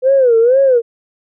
sine tone with vibrato, 498.2 Hz, B4, 15 cents sharp, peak -6 dBFS, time 0.02-0.82 s, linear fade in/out 50 ms, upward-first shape sine, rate 2.1 Hz, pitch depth 170 cents each way, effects tanh soft clip ceiling -2 dBFS

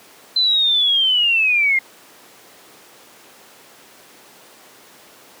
sine linear sweep, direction down, 4070 to 2093 Hz, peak -13 dBFS, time 0.36-1.79 s, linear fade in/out 5 ms, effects pink hiss -45 dBFS RMS until 5.4 s + high-pass 300 Hz 12 dB/octave

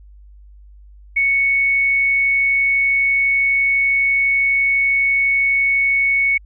sine tone, 2217 Hz, C#7, in tune, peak -13 dBFS, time 1.16-6.38 s, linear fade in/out 10 ms, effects added 50 Hz sine -40 dBFS peak until 6.45 s

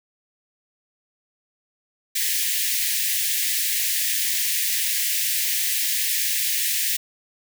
white high-pass noise, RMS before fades -23 dBFS, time 2.15-6.97 s, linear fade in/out 10 ms, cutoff 1700 Hz, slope 96 dB/octave, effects none

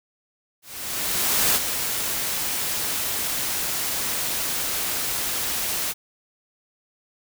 white noise with ADSR envelope, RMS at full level -19 dBFS, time 0.62-5.94 s, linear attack 930 ms, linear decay 39 ms, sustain -7 dB, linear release 36 ms, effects none

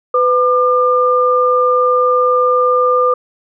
sine tone pair together, 501 / 1201.3 Hz, B4 / D6, +25 / +39 cents, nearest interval octave + minor third, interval 1514 cents, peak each -12 dBFS, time 0.14-3.14 s, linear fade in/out 5 ms, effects none

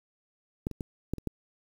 clicks, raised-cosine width 3 ms, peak -16 / -27 / -21 / -16 / -27 / -18 dBFS, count 6, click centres 0.669 / 0.713 / 0.808 / 1.136 / 1.183 / 1.273 s, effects 8-bit

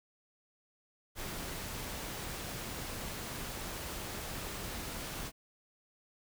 pink noise, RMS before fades -41 dBFS, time 1.15-5.32 s, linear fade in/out 50 ms, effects none

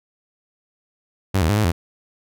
sawtooth tone with pitch steps, 96.3 / 79.8 / 103.5 / 107.3 / 84.9 Hz, G2 / D#2 / G#2 / A2 / F2, -30 / +44 / -5 / -43 / -48 cents, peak -12 dBFS, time 1.34-1.72 s, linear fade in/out 10 ms, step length 76 ms, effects none

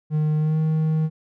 triangle tone with pitch glide, 153.2 to 157.33 Hz, D#3 to D#3, -27 to +20 cents, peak -16 dBFS, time 0.1-1.1 s, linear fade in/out 50 ms, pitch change +47 cents, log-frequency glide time 0.38-0.58 s, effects none

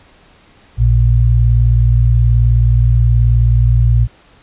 sine tone pair together, 57.67 / 116.54 Hz, A#1 / A#2, -18 / 0 cents, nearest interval octave, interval 1218 cents, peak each -10 dBFS, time 0.77-4.08 s, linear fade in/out 50 ms, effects pink hiss -47 dBFS RMS until 4.42 s + resampled to 8000 Hz

